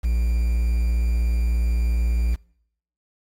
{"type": "tone with quantisation", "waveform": "triangle", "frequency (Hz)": 58.27, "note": "A#1", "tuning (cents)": 0, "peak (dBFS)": -16, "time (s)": [0.03, 2.36], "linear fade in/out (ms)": 20, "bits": 7, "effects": ["noise-tail reverb RT60 0.7 s tail -25 dB re dry", "AAC 48 kbps"]}